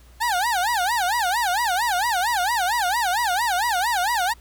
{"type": "tone with vibrato", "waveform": "30% pulse", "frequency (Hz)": 830.6, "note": "G#5", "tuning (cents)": 0, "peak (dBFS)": -17, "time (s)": [0.2, 4.34], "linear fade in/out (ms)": 20, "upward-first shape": "sine", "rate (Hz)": 4.4, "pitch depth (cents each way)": 280, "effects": ["added 60 Hz sine -47 dBFS peak until 4.4 s", "pink hiss -55 dBFS RMS until 4.4 s"]}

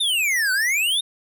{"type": "exponential two-way sweep", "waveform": "square", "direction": "down then up", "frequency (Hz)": [3724, 1480, 3724], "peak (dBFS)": -19, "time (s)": [0, 1.01], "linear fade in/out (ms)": 10, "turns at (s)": 0.52, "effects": []}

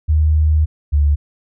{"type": "tone pair in turn", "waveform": "sine", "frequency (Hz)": [77.2, 72.87], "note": ["D#2", "D2"], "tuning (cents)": [-13, -13], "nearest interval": "minor second", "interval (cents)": 100, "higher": "first", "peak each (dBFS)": -10, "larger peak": "neither", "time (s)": [[0.08, 0.66], [0.92, 1.16]], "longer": "first", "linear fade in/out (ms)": 20, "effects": []}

